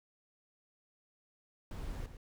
brown noise with echo, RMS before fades -41 dBFS, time 1.71-2.06 s, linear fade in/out 2 ms, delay 110 ms, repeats 1, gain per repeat -9 dB, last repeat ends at 2.17 s, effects none

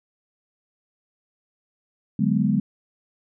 sine chord, G# half-diminished seventh, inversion second, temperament equal, 146.83 / 185 / 207.7 / 246.9 Hz, D3 / F#3 / G#3 / B3, 0 / 0 / 0 / 0 cents, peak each -25 / -24 / -21 / -25 dBFS, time 2.19-2.6 s, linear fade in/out 5 ms, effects none

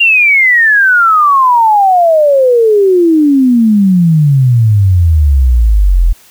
sine exponential sweep, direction down, 2815 to 40 Hz, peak -4 dBFS, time 0-6.13 s, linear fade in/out 10 ms, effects white hiss -42 dBFS RMS until 6.3 s

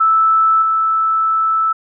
sine tone with level steps, 1315 Hz, E6, 5 cents flat, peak -9 / -12 dBFS, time 0-1.73 s, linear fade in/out 10 ms, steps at 0.62 s, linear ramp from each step 2 ms, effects none

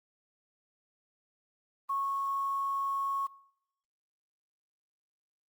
sine tone with quantisation, 1100 Hz, C#6, 14 cents flat, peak -29 dBFS, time 1.89-3.27 s, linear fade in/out 10 ms, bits 9, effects noise-tail reverb RT60 0.8 s tail -23 dB re dry + Opus 24 kbps

